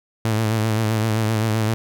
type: tone with vibrato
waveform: sawtooth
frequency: 110 Hz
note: A2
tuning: in tune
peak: -14 dBFS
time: 0.25-1.74 s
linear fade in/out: 0 ms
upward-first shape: sine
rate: 7.7 Hz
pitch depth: 49 cents each way
effects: none